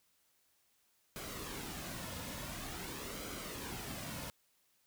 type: noise with flanger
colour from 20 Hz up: pink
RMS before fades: -44 dBFS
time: 1.16-4.3 s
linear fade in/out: 0 ms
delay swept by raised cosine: 1.1 to 2.6 ms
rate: 0.47 Hz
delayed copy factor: -0.5
effects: white hiss -74 dBFS RMS until 4.86 s